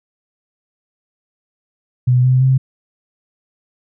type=tone with pitch steps; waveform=sine; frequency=125.1 / 128.32 / 131.62 Hz; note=B2 / C3 / C3; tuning=+23 / -33 / +11 cents; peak=-9 dBFS; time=2.07-2.58 s; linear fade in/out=10 ms; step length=170 ms; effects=none